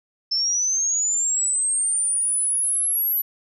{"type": "linear sweep", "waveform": "sine", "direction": "up", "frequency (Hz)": [5274, 11870], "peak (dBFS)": -19, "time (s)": [0.31, 3.22], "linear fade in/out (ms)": 10, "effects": []}